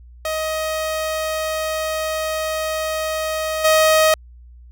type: tone with level steps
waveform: sawtooth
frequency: 629 Hz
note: D#5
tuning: 19 cents sharp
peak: -17 / -8 dBFS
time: 0.25-4.14 s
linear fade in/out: 2 ms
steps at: 3.64 s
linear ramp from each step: 10 ms
effects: added 60 Hz sine -40 dBFS peak until 4.71 s